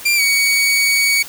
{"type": "tone with pitch glide", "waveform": "sawtooth", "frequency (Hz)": [2378, 2245], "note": ["D7", "C#7"], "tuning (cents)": [21, 21], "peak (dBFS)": -9, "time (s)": [0.05, 1.23], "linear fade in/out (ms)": 10, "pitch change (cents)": -100, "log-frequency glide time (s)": [0.16, 0.21], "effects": ["white hiss -34 dBFS RMS until 1.28 s"]}